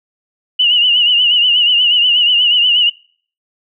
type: tone with vibrato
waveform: sine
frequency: 2905 Hz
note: F#7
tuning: 32 cents flat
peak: -8 dBFS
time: 0.59-2.9 s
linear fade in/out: 10 ms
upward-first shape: triangle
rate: 8.3 Hz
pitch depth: 85 cents each way
effects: noise-tail reverb RT60 0.5 s tail -25 dB re dry